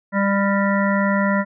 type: harmonic tone with a mistuned harmonic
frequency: 198.7 Hz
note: G3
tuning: 24 cents sharp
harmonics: 1 / 3 / 5 / 7 / 9 / 10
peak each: -18 / -23 / -25 / -26 / -28 / -28 dBFS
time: 0.12-1.45 s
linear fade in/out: 50 ms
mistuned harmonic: 10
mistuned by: -39 cents
effects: none